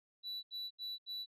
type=tone bursts; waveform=sine; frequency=3951 Hz; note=B7; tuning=in tune; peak=-37 dBFS; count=4; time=0.23-1.261 s; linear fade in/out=50 ms; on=200 ms; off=77 ms; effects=tanh soft clip ceiling -39 dBFS